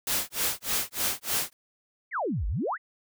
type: noise with tremolo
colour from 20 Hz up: white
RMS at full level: -26 dBFS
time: 0.07-1.53 s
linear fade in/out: 2 ms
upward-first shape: sine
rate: 3.3 Hz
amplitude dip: 100%
type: exponential two-way sweep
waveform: sine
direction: down then up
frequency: 2311 to 44.06 to 2105 Hz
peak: -26 dBFS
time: 2.11-2.78 s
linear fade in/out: 50 ms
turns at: 2.47 s
effects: none